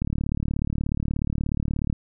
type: click train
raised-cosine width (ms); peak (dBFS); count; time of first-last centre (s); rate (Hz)
5; -13; 71; 0.02-1.927; 36.7
effects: none